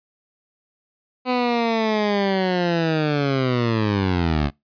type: linear sweep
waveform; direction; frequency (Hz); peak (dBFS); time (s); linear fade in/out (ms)
15% pulse; down; 253.9 to 69.3; -12; 1.25-4.51; 50
effects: noise-tail reverb RT60 0.2 s tail -25 dB re dry + resampled to 11025 Hz